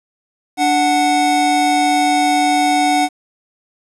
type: tone pair together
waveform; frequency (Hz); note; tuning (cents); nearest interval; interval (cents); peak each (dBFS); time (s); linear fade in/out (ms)
square; 293.7 / 740.1; D4 / F#5; 0 / 0; octave + major third; 1600; -18 / -14; 0.57-3.09; 50
effects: resampled to 24000 Hz + 7-bit